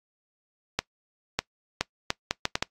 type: accelerating click train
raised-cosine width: 0.2 ms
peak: -6 dBFS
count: 8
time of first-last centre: 0.79-2.625 s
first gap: 600 ms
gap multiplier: 0.7
effects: noise-tail reverb RT60 0.1 s tail -22 dB re dry + AAC 48 kbps